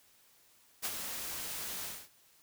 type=noise with ADSR envelope; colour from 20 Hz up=white; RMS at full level=-34 dBFS; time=0.82-2.09 s; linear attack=30 ms; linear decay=50 ms; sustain=-6 dB; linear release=250 ms; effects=white hiss -65 dBFS RMS until 2.42 s